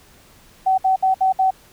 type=tone bursts; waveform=sine; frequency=759 Hz; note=F#5; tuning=44 cents sharp; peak=-13 dBFS; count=5; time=0.66-1.508 s; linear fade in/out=10 ms; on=120 ms; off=62 ms; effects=pink hiss -50 dBFS RMS until 1.72 s